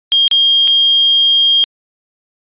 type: tone with dropouts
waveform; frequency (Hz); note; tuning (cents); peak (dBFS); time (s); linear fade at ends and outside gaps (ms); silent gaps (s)
sine; 3225; G7; +48; -7; 0.12-1.64; 0; 0.279-0.313 / 0.675-0.679
effects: resampled to 8000 Hz

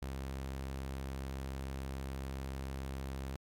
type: tone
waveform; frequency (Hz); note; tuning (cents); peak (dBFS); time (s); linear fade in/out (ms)
sawtooth; 67; C2; +42; -35; 0.02-3.36; 0
effects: AAC 64 kbps

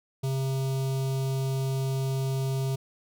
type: tone with notch filter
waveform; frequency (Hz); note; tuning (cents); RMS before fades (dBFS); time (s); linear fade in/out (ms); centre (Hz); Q
square; 133.7; C3; +38; -28; 0.23-2.76; 10; 1700; 0.73
effects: none

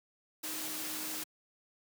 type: tone in noise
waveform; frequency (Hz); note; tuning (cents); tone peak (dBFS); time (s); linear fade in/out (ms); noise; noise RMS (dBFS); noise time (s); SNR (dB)
sine; 311.1; D#4; 0; -47; 0.43-1.24; 10; white; -39; 0.43-1.24; -11
effects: high-pass 150 Hz 12 dB/octave

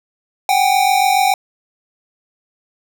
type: tone pair together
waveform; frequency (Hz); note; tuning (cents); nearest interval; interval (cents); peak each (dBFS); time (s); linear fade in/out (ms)
square; 754 / 801; F#5 / G5; +32 / +37; minor second; 105; -15; 0.49-1.34; 2
effects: none

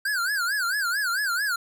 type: tone with vibrato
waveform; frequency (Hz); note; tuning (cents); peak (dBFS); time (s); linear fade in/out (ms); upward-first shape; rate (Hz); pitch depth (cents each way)
square; 1532; G6; -40; -24; 0.05-1.56; 5; sine; 4.5; 190
effects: none

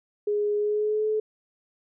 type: tone with pitch glide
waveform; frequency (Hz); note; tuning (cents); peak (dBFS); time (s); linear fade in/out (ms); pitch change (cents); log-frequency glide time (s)
sine; 415.3 to 430.9; G#4 to A4; 0 to -36; -22; 0.27-1.2; 5; +64; 0.57-1.07
effects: none

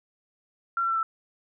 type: tone with pitch steps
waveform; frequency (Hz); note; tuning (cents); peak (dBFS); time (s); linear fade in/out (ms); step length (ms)
sine; 1369 / 1354.8 / 1340.8 / 1327; F6 / E6 / E6 / E6; -35 / +47 / +29 / +11; -23; 0.77-1.03; 2; 65
effects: none

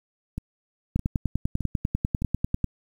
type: two click trains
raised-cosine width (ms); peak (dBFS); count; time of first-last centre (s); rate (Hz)
5; -17 / -11; 4 / 18; 0.38-2.22 / 0.96-2.643; 1.63 / 10.1
effects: 8-bit

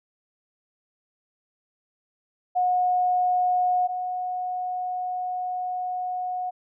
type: tone pair in turn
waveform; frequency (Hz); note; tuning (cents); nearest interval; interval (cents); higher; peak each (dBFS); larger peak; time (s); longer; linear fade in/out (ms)
sine; 726 / 729.8; F#5 / F#5; -33 / -24; unison; 9; second; -19 / -26; first; 2.55-3.88 / 3.88-6.51; second; 20
effects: none

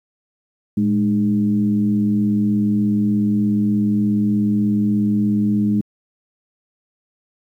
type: tone with frequency modulation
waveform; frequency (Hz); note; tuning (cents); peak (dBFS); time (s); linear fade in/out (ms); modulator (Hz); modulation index
sine; 208.6; G#3; +8; -14; 0.77-5.81; 5; 96.7; 0.69
effects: high-pass 80 Hz 12 dB/octave + 9-bit

